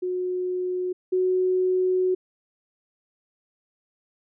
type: tone pair in turn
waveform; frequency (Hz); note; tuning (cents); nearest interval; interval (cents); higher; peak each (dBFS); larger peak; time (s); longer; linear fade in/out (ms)
sine; 364.3 / 369.2; F#4 / F#4; -27 / -4; unison; 23; second; -24 / -19; second; 0.02-0.93 / 1.12-2.15; second; 10
effects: none